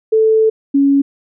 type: tone pair in turn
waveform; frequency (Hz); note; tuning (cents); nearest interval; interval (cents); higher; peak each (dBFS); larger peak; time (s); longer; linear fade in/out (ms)
sine; 440 / 278.5; A4 / C#4; 0 / +8; minor sixth; 792; first; -8 / -8; neither; 0.12-0.5 / 0.74-1.02; first; 10
effects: none